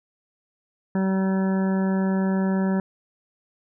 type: harmonic tone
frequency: 191 Hz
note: G3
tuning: 45 cents flat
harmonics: 1 / 2 / 3 / 4 / 5 / 7 / 8 / 9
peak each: -20 / -30 / -33 / -38 / -36 / -42 / -43 / -40 dBFS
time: 0.95-2.8 s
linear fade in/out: 2 ms
effects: none